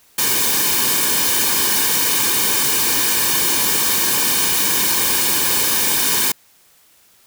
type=noise with comb filter; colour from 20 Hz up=white; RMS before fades=-17 dBFS; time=0.18-6.32 s; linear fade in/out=5 ms; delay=1.5 ms; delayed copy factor=-0.7; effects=white hiss -53 dBFS RMS until 7.26 s